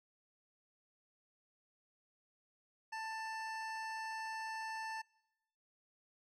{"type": "tone", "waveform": "25% pulse", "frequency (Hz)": 886, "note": "A5", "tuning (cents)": 12, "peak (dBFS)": -37, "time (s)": [2.92, 5.02], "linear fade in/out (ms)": 10, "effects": ["noise-tail reverb RT60 1.0 s tail -25 dB re dry", "low-pass 6000 Hz 12 dB/octave"]}